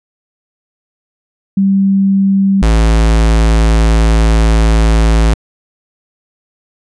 sine / square tone pair in turn, 195.1 / 55.11 Hz, G3 / A1, -8 / +3 cents, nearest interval octave + minor seventh, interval 2189 cents, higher first, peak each -7 dBFS, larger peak neither, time 1.57-2.62 / 2.62-5.34 s, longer second, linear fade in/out 5 ms, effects resampled to 22050 Hz

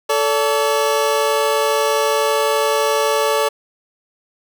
25% pulse tone pair together, 440 / 571.9 Hz, A4 / D5, 0 / -46 cents, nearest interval perfect fourth, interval 454 cents, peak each -14 dBFS, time 0.09-3.49 s, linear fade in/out 10 ms, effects none

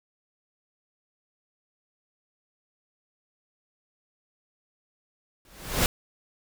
pink noise with exponential growth, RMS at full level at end -19 dBFS, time 5.45-5.86 s, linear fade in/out 1 ms, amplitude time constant 88 ms, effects none

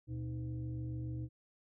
sine tone with frequency modulation, 120 Hz, B2, 49 cents flat, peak -37 dBFS, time 0.07-1.29 s, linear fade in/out 50 ms, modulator 193 Hz, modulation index 0.76, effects none

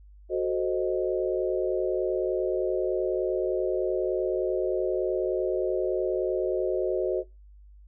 sine chord, F# diminished seventh, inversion none, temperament equal, 370 / 440 / 523.3 / 622.3 Hz, F#4 / A4 / C5 / Eb5, 0 / 0 / 0 / 0 cents, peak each -26 / -32 / -31 / -31 dBFS, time 0.29-7.24 s, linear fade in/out 50 ms, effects noise-tail reverb RT60 0.2 s tail -19 dB re dry + added 50 Hz sine -48 dBFS peak until 7.87 s

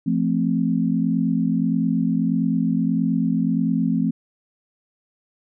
sine chord, F major, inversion none, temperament equal with one note detuned, 171.32 / 220 / 261.6 Hz, F3 / A3 / C4, -33 / 0 / 0 cents, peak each -22 dBFS, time 0.06-4.11 s, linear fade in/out 10 ms, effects none

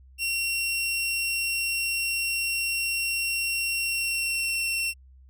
sawtooth tone with pitch glide, 2736 to 2716 Hz, F7 to F7, -36 to -49 cents, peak -22 dBFS, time 0.18-4.94 s, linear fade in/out 50 ms, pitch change -13 cents, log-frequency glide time 3.81-4.62 s, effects added 65 Hz sine -49 dBFS peak until 5.29 s

